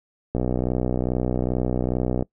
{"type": "click train", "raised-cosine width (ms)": 2, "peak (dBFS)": -10, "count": 118, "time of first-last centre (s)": [0.35, 2.225], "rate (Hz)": 62.4, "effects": ["noise-tail reverb RT60 0.1 s tail -23 dB re dry"]}